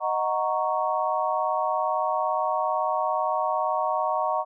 sine chord, D# minor seventh, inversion none, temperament equal, 622.3 / 740 / 932.3 / 1108.7 Hz, D#5 / F#5 / A#5 / C#6, 0 / 0 / 0 / 0 cents, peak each -28 dBFS, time 0-4.45 s, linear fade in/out 50 ms, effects none

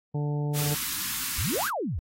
harmonic tone, 146.83 Hz, D3, in tune, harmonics 1 / 2 / 3 / 4 / 5 / 6, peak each -26 / -37 / -37 / -44 / -44 / -44 dBFS, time 0.14-0.75 s, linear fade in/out 10 ms
white band-stop noise, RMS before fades -31 dBFS, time 0.53-1.71 s, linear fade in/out 50 ms, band 320 to 970 Hz, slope 48 dB/octave
sine exponential two-way sweep, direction up then down, 64.8 to 1671 to 64.8 Hz, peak -27 dBFS, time 1.38-1.99 s, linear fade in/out 0 ms, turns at 1.68 s
effects AAC 48 kbps

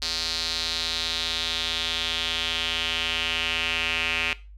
square tone with band-pass filter sweep, 82.41 Hz, E2, in tune, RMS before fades -27 dBFS, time 0.02-4.33 s, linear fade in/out 0 ms, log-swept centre 4400 to 2600 Hz, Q 4.4, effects noise-tail reverb RT60 0.3 s tail -18 dB re dry + added 50 Hz sine -42 dBFS peak until 4.57 s

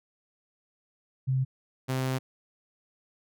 sine / sawtooth tone pair in turn, 131.3 / 130.54 Hz, C3 / C3, +6 / -4 cents, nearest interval unison, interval 10 cents, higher first, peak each -23 dBFS, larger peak neither, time 1.27-1.45 / 1.88-2.19 s, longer second, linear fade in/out 20 ms, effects none

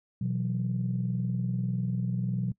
sine chord, B suspended fourth, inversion none, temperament equal, 123.47 / 164.81 / 185 Hz, B2 / E3 / F#3, 0 / 0 / 0 cents, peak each -29 / -35 / -30 dBFS, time 0.21-2.52 s, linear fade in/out 5 ms, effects noise-tail reverb RT60 0.1 s tail -23 dB re dry + tanh soft clip ceiling -19 dBFS

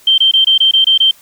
sine tone bursts, 3136 Hz, G7, in tune, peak -6 dBFS, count 8, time 0.07-1.111 s, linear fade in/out 5 ms, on 110 ms, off 23 ms, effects white hiss -45 dBFS RMS until 1.21 s

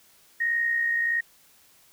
sine tone with amplitude modulation, 1864.7 Hz, A#6, in tune, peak -20 dBFS, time 0.4-1.21 s, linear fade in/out 10 ms, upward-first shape sine, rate 61.4 Hz, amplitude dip 45%, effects white hiss -58 dBFS RMS until 1.92 s

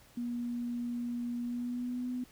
sine tone with pitch glide, 240 to 249.5 Hz, B3 to B3, -49 to +18 cents, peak -33 dBFS, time 0.17-2.24 s, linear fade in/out 5 ms, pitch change +67 cents, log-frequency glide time 1.42-2.1 s, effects pink hiss -60 dBFS RMS until 2.31 s

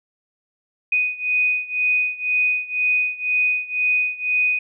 sine beating tone pair, 2489 / 2491 Hz, D#7 / D#7, 0 / +1 cents, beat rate 2 Hz, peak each -20 / -22 dBFS, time 0.92-4.59 s, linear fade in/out 5 ms, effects none

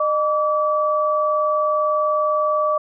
sine tone pair together, 610.3 / 1152 Hz, D#5 / D6, -34 / -34 cents, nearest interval major seventh, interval 1100 cents, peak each -19 dBFS, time 0-2.78 s, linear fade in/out 5 ms, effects none

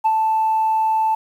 sine tone with ADSR envelope, 880 Hz, A5, in tune, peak -10 dBFS, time 0.04-1.15 s, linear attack 19 ms, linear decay 49 ms, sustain -4 dB, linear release 6 ms, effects tanh soft clip ceiling -11 dBFS + 8-bit

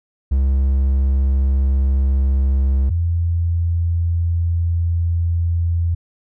triangle / sine tone pair in turn, 67.3 / 84.79 Hz, C2 / E2, +49 / +49 cents, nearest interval major third, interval 400 cents, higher second, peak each -11 / -15 dBFS, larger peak first, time 0.31-2.9 / 2.9-5.95 s, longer second, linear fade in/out 10 ms, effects none

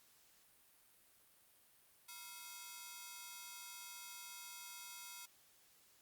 5% pulse ring-modulated tone, 1174.7 Hz, D6, in tune, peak -35 dBFS, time 2.08-5.26 s, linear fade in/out 10 ms, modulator 207 Hz, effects white hiss -69 dBFS RMS until 6.01 s + Opus 48 kbps

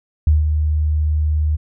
sine tone with ADSR envelope, 76.4 Hz, D#2, 31 cents flat, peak -8 dBFS, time 0.27-1.57 s, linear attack 3 ms, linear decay 160 ms, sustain -6 dB, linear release 21 ms, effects none

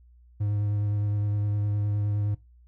triangle tone with vibrato, 103.4 Hz, G#2, 7 cents flat, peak -22 dBFS, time 0.4-2.35 s, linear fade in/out 10 ms, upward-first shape sine, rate 9.7 Hz, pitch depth 15 cents each way, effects noise-tail reverb RT60 0.2 s tail -18 dB re dry + added 60 Hz sine -52 dBFS peak until 2.67 s

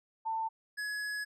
sine / square tone pair in turn, 893 / 1685.8 Hz, A5 / G#6, +25 / +25 cents, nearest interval major seventh, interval 1100 cents, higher second, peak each -31 / -35 dBFS, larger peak first, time 0.25-0.49 / 0.77-1.25 s, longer second, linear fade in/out 20 ms, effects low-pass 10000 Hz 12 dB/octave

